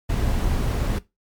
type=noise; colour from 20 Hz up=brown; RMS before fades=-22 dBFS; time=0.09-0.99 s; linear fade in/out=10 ms; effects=noise-tail reverb RT60 0.2 s tail -18 dB re dry + MP3 96 kbps

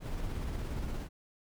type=noise with tremolo; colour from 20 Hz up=brown; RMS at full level=-35 dBFS; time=0-1.09 s; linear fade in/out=50 ms; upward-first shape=square; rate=17 Hz; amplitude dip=25%; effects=none

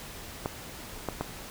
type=clicks; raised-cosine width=1 ms; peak=-15 dBFS; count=3; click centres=0.459 / 1.087 / 1.21 s; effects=pink hiss -43 dBFS RMS until 1.5 s

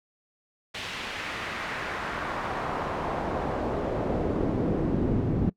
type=noise with band-pass filter sweep; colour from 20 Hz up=brown; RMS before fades=-29 dBFS; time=0.74-5.5 s; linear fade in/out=10 ms; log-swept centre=3100 to 220 Hz; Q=1.2; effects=noise-tail reverb RT60 0.1 s tail -22 dB re dry

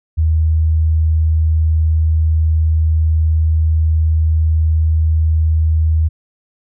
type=tone; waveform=sine; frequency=79.3 Hz; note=D#2; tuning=33 cents sharp; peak=-10 dBFS; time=0.17-6.09 s; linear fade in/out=20 ms; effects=none

